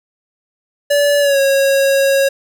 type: tone with pitch glide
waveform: square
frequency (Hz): 576 to 548.1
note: D5 to C#5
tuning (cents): -34 to -20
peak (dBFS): -11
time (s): 0.9-2.29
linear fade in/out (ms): 10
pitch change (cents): -86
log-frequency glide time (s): 1.2-1.39
effects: none